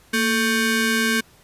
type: ring-modulated tone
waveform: sawtooth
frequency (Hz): 668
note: E5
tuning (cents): +23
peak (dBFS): -11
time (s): 0.13-1.21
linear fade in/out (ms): 10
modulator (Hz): 898
effects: pink hiss -53 dBFS RMS until 1.43 s + resampled to 32000 Hz